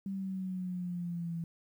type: exponential sweep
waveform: sine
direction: down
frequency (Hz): 196 to 165.9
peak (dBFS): -34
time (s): 0.06-1.44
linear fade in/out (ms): 2
effects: 11-bit